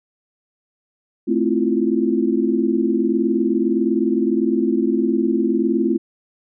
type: chord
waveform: sine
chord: F major seventh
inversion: first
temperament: equal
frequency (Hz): 220 / 261.6 / 329.6 / 349.2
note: A3 / C4 / E4 / F4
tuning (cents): 0 / 0 / 0 / 0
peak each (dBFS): -21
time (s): 1.27-5.98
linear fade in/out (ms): 20
effects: none